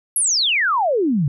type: exponential sweep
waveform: sine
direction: down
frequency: 11480 to 130.81 Hz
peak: -15 dBFS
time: 0.16-1.28 s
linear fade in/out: 2 ms
effects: none